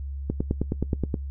click train, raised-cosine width 3 ms, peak -11 dBFS, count 9, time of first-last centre 0.3-1.142 s, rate 9.5 Hz, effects noise-tail reverb RT60 0.1 s tail -20 dB re dry + added 69 Hz sine -30 dBFS peak until 1.3 s

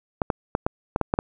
clicks, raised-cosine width 1 ms, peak -7 dBFS, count 8, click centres 0.218 / 0.302 / 0.551 / 0.665 / 0.961 / 1.013 / 1.139 / 1.189 s, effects none

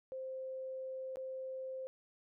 sine tone with dropouts, 523.3 Hz, C5, in tune, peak -40 dBFS, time 0.12-1.87 s, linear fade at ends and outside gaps 0 ms, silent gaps 1.158-1.17 s, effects none

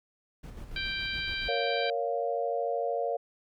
brown noise with tremolo, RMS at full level -41 dBFS, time 0.43-1.49 s, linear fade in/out 10 ms, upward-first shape square, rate 7.1 Hz, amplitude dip 40%
harmonic tone, 784 Hz, G5, in tune, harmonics 2 / 3 / 4 / 5 / 6, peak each -36 / -36 / -38 / -38 / -42 dBFS, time 0.76-1.9 s, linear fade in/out 2 ms
sine chord, Bb minor, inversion none, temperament just, 466.2 / 559.4 / 699.2 Hz, Bb4 / Db5 / F5, 0 / +16 / +2 cents, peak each -32 dBFS, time 1.48-3.17 s, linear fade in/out 10 ms
effects none

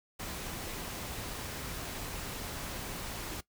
pink noise, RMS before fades -40 dBFS, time 0.19-3.41 s, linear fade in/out 10 ms, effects noise-tail reverb RT60 0.1 s tail -19 dB re dry

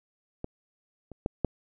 clicks, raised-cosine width 2 ms, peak -20 / -29 / -14 / -11 dBFS, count 4, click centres 0.444 / 1.117 / 1.261 / 1.447 s, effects none

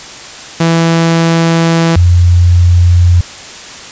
sawtooth / sine tone pair in turn, 165.7 / 87.78 Hz, E3 / F2, +9 / +9 cents, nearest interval major seventh, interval 1100 cents, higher first, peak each -3 dBFS, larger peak neither, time 0.6-1.96 / 1.96-3.21 s, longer first, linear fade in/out 5 ms, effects white hiss -28 dBFS RMS until 3.91 s + resampled to 16000 Hz

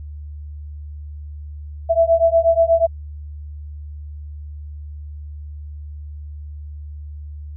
sine beating tone pair, 659.3 / 667.6 Hz, E5 / E5, 0 / +22 cents, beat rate 8.3 Hz, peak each -15 dBFS, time 1.89-2.87 s, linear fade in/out 20 ms, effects added 74 Hz sine -30 dBFS peak until 7.56 s

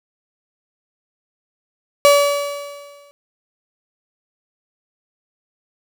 35% pulse tone with exponential decay, 572 Hz, D5, 46 cents flat, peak -5 dBFS, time 2.05-3.11 s, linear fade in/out 0 ms, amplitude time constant 230 ms, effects none

